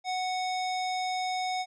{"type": "tone with low-pass filter", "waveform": "square", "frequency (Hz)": 740, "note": "F#5", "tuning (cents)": 0, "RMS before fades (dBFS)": -31, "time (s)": [0.04, 1.66], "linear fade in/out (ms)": 50, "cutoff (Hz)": 5500, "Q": 1.7, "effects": []}